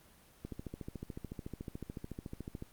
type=click train; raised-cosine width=3 ms; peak=-28 dBFS; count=31; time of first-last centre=0.45-2.624 s; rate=13.8 Hz; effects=pink hiss -62 dBFS RMS until 2.72 s + Opus 24 kbps